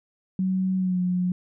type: tone with pitch glide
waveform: sine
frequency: 187.6 to 180.48 Hz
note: F#3 to F#3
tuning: +24 to -43 cents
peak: -21 dBFS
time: 0.39-1.32 s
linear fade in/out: 2 ms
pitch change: -67 cents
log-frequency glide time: 0.77-1 s
effects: none